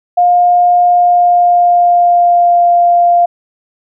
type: tone with pitch glide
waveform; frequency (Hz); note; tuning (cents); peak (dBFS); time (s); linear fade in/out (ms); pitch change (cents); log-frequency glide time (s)
sine; 709 to 697.2; F5 to F5; +26 to -3; -5; 0.17-3.26; 10; -29; 0.84-2.65
effects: none